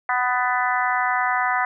harmonic tone with a mistuned harmonic, 248.9 Hz, B3, 14 cents sharp, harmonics 3 / 4 / 5 / 6 / 7 / 8, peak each -24 / -25 / -26 / -27 / -27 / -28 dBFS, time 0.09-1.65 s, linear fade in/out 2 ms, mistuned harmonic 7, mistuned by +15 cents, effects none

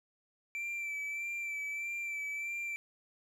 triangle tone with vibrato, 2335 Hz, D7, 11 cents flat, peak -34 dBFS, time 0.55-2.76 s, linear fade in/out 0 ms, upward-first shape sine, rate 1.6 Hz, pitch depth 29 cents each way, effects none

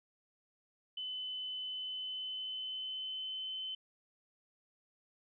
sine tone with pitch glide, 3023 to 3056 Hz, F#7 to G7, +36 to -45 cents, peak -38 dBFS, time 0.97-3.75 s, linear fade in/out 5 ms, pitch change +19 cents, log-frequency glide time 1.6-3.53 s, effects none

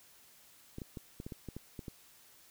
clicks, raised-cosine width 3 ms, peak -29 dBFS, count 10, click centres 0.784 / 0.818 / 0.972 / 1.201 / 1.265 / 1.322 / 1.487 / 1.566 / 1.792 / 1.882 s, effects white hiss -61 dBFS RMS until 2.5 s

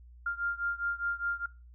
sine beating tone pair, 1396.9 / 1401.8 Hz, F6 / F6, 0 / +6 cents, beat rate 4.9 Hz, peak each -33 / -35 dBFS, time 0.26-1.46 s, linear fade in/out 5 ms, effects noise-tail reverb RT60 0.3 s tail -21 dB re dry + added 60 Hz sine -50 dBFS peak until 1.74 s

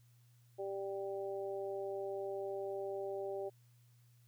harmonic tone, 196 Hz, G3, in tune, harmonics 2 / 3 / 4, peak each -40 / -43 / -48 dBFS, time 0.58-3.5 s, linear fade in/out 20 ms, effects added 120 Hz sine -63 dBFS peak until 4.27 s + white hiss -75 dBFS RMS until 4.27 s

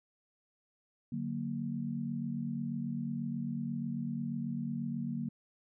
sine chord, D augmented, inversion none, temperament equal, 146.83 / 185 / 233.1 Hz, D3 / F#3 / A#3, 0 / 0 / 0 cents, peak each -39 / -40 / -36 dBFS, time 1.12-5.29 s, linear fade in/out 5 ms, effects none

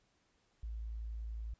sine tone, 55.5 Hz, A1, 16 cents sharp, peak -39 dBFS, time 0.63-1.54 s, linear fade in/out 5 ms, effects pink hiss -75 dBFS RMS until 1.59 s + resampled to 16000 Hz

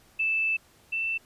sine tone pair in turn, 2637 / 2669 Hz, E7 / E7, 0 / +21 cents, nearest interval unison, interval 21 cents, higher second, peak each -23 / -26 dBFS, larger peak first, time 0.19-0.57 / 0.92-1.18 s, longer first, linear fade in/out 10 ms, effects pink hiss -59 dBFS RMS until 1.25 s + resampled to 32000 Hz

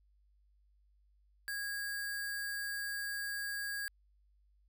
sine tone with sample-and-hold, 1646 Hz, G#6, 16 cents flat, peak -36 dBFS, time 1.48-3.88 s, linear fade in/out 0 ms, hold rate 6300 Hz, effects added 50 Hz sine -66 dBFS peak until 4.68 s

